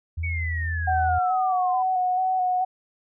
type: tone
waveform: sine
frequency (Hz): 82.41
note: E2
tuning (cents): 0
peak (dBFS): -25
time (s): 0.17-1.19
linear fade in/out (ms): 10
type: exponential sweep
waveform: sine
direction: down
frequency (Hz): 2268 to 987.8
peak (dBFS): -29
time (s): 0.23-1.83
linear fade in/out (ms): 10
type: tone with vibrato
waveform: sine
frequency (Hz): 740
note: F#5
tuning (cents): 0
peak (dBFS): -20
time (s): 0.87-2.65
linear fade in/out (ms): 10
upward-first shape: square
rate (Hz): 2.3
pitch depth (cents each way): 20
effects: none